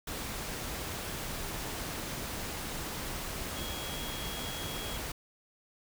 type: tone in noise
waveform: sine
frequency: 3300 Hz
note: G#7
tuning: 12 cents flat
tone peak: -43 dBFS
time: 3.56-4.97 s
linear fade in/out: 5 ms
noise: pink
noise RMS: -38 dBFS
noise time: 0.07-5.12 s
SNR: -8 dB
effects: none